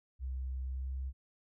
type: tone with pitch glide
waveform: sine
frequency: 64.8 to 65.89 Hz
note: C2 to C2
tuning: -16 to +13 cents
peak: -35 dBFS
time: 0.19-1.13 s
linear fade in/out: 50 ms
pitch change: +29 cents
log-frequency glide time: 0.65-0.94 s
effects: none